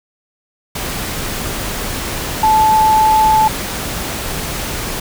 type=tone in noise; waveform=sine; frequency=870 Hz; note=A5; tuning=20 cents flat; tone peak=-8 dBFS; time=2.43-3.48 s; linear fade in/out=5 ms; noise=pink; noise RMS=-22 dBFS; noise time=0.75-5 s; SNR=+11 dB; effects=none